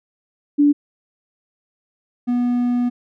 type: tone pair in turn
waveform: sine / triangle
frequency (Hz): 290.2 / 244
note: D4 / B3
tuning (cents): -21 / -21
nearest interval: minor third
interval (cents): 300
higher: first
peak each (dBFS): -10 / -14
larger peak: first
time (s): 0.58-0.73 / 2.27-2.9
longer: second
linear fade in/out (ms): 20
effects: none